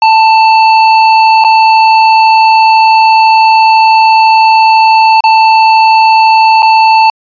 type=tone with dropouts; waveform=square; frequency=886 Hz; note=A5; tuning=12 cents sharp; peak=-3 dBFS; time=0.02-7.1 s; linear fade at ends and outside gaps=2 ms; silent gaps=1.44-1.447 / 5.206-5.239 / 6.622-6.628 s; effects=resampled to 11025 Hz